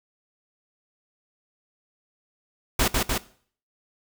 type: noise with echo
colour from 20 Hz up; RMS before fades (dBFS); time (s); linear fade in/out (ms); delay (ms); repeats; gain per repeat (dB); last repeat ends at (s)
pink; -21; 2.79-2.88; 5; 150; 2; -2; 3.18
effects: noise-tail reverb RT60 0.5 s tail -18 dB re dry